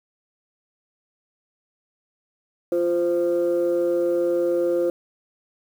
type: tone pair together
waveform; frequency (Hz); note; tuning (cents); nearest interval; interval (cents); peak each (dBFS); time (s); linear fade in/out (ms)
sine; 347.1 / 520.1; F4 / C5; -11 / -10; perfect fifth; 701; -20; 2.72-4.9; 2
effects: tanh soft clip ceiling -14 dBFS + 8-bit